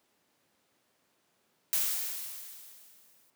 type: noise with exponential decay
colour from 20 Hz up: blue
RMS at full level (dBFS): -27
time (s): 1.73-3.3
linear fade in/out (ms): 0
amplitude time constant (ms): 340
effects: pink hiss -72 dBFS RMS until 3.35 s + high-pass 200 Hz 12 dB/octave